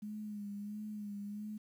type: tone with vibrato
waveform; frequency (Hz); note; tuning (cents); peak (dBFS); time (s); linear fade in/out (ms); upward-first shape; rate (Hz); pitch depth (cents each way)
sine; 207.7; G#3; 0; -40; 0.02-1.58; 10; sine; 1.5; 44
effects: 11-bit